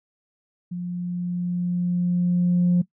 sine tone with level ramp, 176.9 Hz, F3, 23 cents sharp, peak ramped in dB -27 to -13 dBFS, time 0.71-2.82 s, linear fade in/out 10 ms, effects noise-tail reverb RT60 0.1 s tail -19 dB re dry + tanh soft clip ceiling -13 dBFS

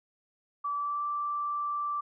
sine tone with pitch glide, 1155 to 1170.4 Hz, D6 to D6, -29 to -6 cents, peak -29 dBFS, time 0.64-2.01 s, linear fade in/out 10 ms, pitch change +23 cents, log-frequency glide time 0.75-1.04 s, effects none

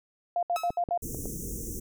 sine tone bursts, 698 Hz, F5, 1 cent flat, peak -24 dBFS, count 5, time 0.36-0.976 s, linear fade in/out 2 ms, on 68 ms, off 69 ms
sawtooth tone with exponential decay, 1292 Hz, E6, 35 cents flat, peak -26 dBFS, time 0.56-0.8 s, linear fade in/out 1 ms, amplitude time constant 52 ms
clicks, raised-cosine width 2 ms, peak -22 dBFS, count 4, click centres 0.705 / 0.888 / 1.147 / 1.257 s
pink band-stop noise, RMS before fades -36 dBFS, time 1.02-1.8 s, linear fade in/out 10 ms, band 480 to 5800 Hz, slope 96 dB/octave
effects none

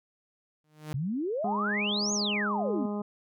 sawtooth tone with exponential growth, 153.1 Hz, D#3, 28 cents flat, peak -28 dBFS, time 0.64-0.93 s, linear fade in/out 0 ms, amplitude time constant 61 ms
sine exponential two-way sweep, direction up then down, 123.47 to 6820 to 217.5 Hz, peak -28 dBFS, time 0.94-2.86 s, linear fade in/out 5 ms, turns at 2.13 s
harmonic tone, 206.6 Hz, G#3, 9 cents flat, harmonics 1 / 2 / 3 / 4 / 5 / 6, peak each -31 / -37 / -41 / -43 / -45 / -47 dBFS, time 1.44-3.02 s, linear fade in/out 5 ms
effects none

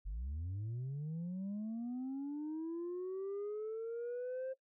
sine linear sweep, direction up, 43.65 to 530 Hz, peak -36 dBFS, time 0.05-4.54 s, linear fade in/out 20 ms, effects noise-tail reverb RT60 0.1 s tail -19 dB re dry + tanh soft clip ceiling -37 dBFS

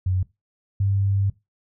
sine tone pair in turn, 92.5 / 98.71 Hz, F#2 / G2, 0 / +13 cents, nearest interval minor second, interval 113 cents, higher second, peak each -19 / -18 dBFS, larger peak second, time 0.06-0.23 / 0.8-1.3 s, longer second, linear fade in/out 5 ms, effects noise-tail reverb RT60 0.2 s tail -18 dB re dry

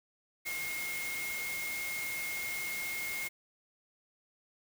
sine tone in noise, 2147 Hz, C7, 44 cents sharp, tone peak -36 dBFS, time 0.45-3.29 s, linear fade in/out 20 ms, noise white, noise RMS -41 dBFS, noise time 0.45-3.29 s, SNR +2 dB, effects none

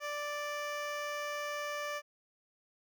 15% pulse tone with notch filter, 587.3 Hz, D5, in tune, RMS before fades -38 dBFS, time 0-2.02 s, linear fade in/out 50 ms, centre 11000 Hz, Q 0.82, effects none

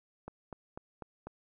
click train, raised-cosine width 1 ms, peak -28 dBFS, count 5, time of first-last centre 0.28-1.27 s, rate 4.04 Hz, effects none

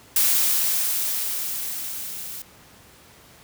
blue noise with level ramp, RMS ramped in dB -18 to -35 dBFS, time 0.16-2.42 s, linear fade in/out 2 ms, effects pink hiss -50 dBFS RMS until 3.43 s + high-pass 60 Hz 12 dB/octave

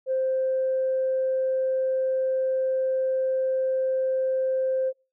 sine tone, 523.3 Hz, C5, in tune, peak -21 dBFS, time 0.06-4.93 s, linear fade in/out 50 ms, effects noise-tail reverb RT60 0.3 s tail -26 dB re dry + tanh soft clip ceiling -17 dBFS

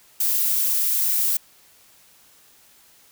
violet noise, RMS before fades -21 dBFS, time 0.2-1.37 s, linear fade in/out 5 ms, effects white hiss -54 dBFS RMS until 3.11 s

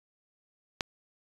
click, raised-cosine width 0.2 ms, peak -11 dBFS, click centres 0.808 s, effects resampled to 22050 Hz

